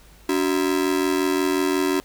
45% pulse ring-modulated tone, 329.6 Hz, E4, in tune, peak -16 dBFS, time 0.29-2 s, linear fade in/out 0 ms, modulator 42.8 Hz, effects added 50 Hz sine -50 dBFS peak until 2.04 s + pink hiss -52 dBFS RMS until 2.04 s

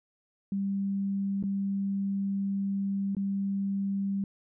sine tone with dropouts, 197.1 Hz, G3, 10 cents sharp, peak -27 dBFS, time 0.52-4.24 s, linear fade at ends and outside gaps 2 ms, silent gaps 1.427-1.437 / 3.15-3.167 s, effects none

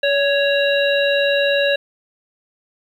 harmonic tone with a mistuned harmonic, 554.4 Hz, C#5, in tune, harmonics 1 / 3 / 5 / 7, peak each -16 / -21 / -23 / -24 dBFS, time 0.03-1.76 s, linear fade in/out 5 ms, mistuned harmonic 1, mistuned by +34 cents, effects 8-bit

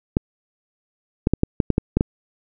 clicks, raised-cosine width 3 ms, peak -3 dBFS, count 9, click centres 0.169 / 1.271 / 1.336 / 1.434 / 1.602 / 1.703 / 1.781 / 1.97 / 2.009 s, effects none

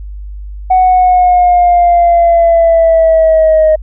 sine linear sweep, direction down, 745 to 622.3 Hz, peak -3 dBFS, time 0.7-3.76 s, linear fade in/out 10 ms, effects tanh soft clip ceiling -1 dBFS + added 50 Hz sine -22 dBFS peak until 3.82 s

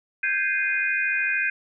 sine chord, Ab major seventh, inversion third, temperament equal with one note detuned, 1568 / 1661.2 / 2093 / 2470 Hz, G6 / Ab6 / C7 / Eb7, 0 / 0 / 0 / -13 cents, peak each -25 / -31 / -30 / -25 dBFS, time 0.23-1.5 s, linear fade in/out 5 ms, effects none

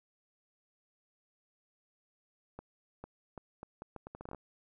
accelerating click train, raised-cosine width 1 ms, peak -30 dBFS, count 14, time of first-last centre 2.59-4.347 s, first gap 450 ms, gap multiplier 0.75, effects none

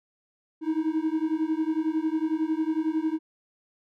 triangle beating tone pair, 311.1 / 322.1 Hz, D#4 / E4, 0 / -40 cents, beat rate 11 Hz, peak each -25 dBFS, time 0.61-3.19 s, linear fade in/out 50 ms, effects none

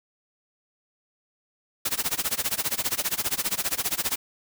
white noise with tremolo, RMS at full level -24 dBFS, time 1.85-4.16 s, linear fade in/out 5 ms, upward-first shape sine, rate 15 Hz, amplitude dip 95%, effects none

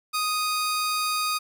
sawtooth tone pair together, 1244.5 / 4699 Hz, D#6 / D8, 0 / 0 cents, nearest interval octave + major seventh, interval 2300 cents, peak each -21 / -28 dBFS, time 0.13-1.39 s, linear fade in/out 20 ms, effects none

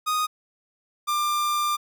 45% pulse tone pair in turn, 1242 / 1192.4 Hz, D#6 / D6, -3 / +26 cents, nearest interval minor second, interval 71 cents, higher first, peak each -22 dBFS, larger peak neither, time 0.06-0.27 / 1.07-1.77 s, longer second, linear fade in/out 20 ms, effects none

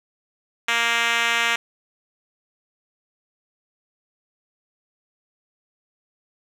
5% pulse tone with band-pass filter, 233.1 Hz, A#3, in tune, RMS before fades -21 dBFS, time 0.68-1.56 s, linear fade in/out 5 ms, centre 2600 Hz, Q 0.87, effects none

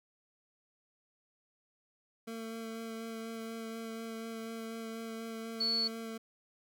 25% pulse tone with vibrato, 225.8 Hz, A3, 45 cents sharp, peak -36 dBFS, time 2.27-6.18 s, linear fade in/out 10 ms, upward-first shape sine, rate 4.1 Hz, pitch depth 13 cents each way
sine tone, 4424 Hz, C#8, 4 cents flat, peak -29 dBFS, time 5.6-5.88 s, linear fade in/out 10 ms
effects none

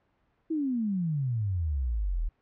sine exponential sweep, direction down, 330.6 to 36.71 Hz, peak -26 dBFS, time 0.5-2.29 s, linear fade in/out 10 ms, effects pink hiss -71 dBFS RMS until 2.41 s + low-pass 2000 Hz 12 dB/octave

